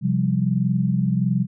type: chord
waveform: sine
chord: C suspended fourth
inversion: none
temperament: equal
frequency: 130.81 / 174.61 / 196 Hz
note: C3 / F3 / G3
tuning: 0 / 0 / 0 cents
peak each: -22 dBFS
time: 0.01-1.47 s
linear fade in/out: 50 ms
effects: none